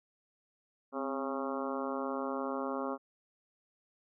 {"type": "harmonic tone with a mistuned harmonic", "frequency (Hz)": 136.7, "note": "C#3", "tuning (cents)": -24, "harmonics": [2, 3, 4, 5, 6, 7, 8, 9, 10], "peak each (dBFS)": [-38, -41, -39, -45, -44, -47, -42, -45, -47], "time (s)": [0.92, 2.98], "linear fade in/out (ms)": 50, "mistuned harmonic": 2, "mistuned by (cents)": -56, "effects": []}